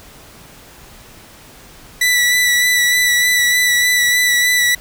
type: tone with vibrato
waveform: sawtooth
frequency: 1967 Hz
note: B6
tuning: 7 cents flat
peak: -8 dBFS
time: 2.01-4.75 s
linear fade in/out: 5 ms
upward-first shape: sine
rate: 3.3 Hz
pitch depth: 19 cents each way
effects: pink hiss -41 dBFS RMS until 4.8 s